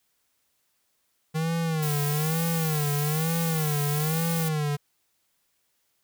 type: tone with vibrato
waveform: square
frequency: 155.56 Hz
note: D#3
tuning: in tune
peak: -25 dBFS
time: 1.34-4.77 s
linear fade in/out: 20 ms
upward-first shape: sine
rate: 1.1 Hz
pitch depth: 120 cents each way
type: noise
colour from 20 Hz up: blue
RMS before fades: -33 dBFS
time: 1.82-4.49 s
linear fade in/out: 10 ms
effects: white hiss -72 dBFS RMS until 6.03 s